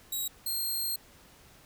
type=tone pair in turn; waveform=5% pulse; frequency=3837 / 4212 Hz; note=A#7 / C8; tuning=+49 / +11 cents; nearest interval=major second; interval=162 cents; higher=second; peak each=-23 dBFS; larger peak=neither; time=0.12-0.28 / 0.46-0.96 s; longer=second; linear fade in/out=5 ms; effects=pink hiss -57 dBFS RMS until 1.65 s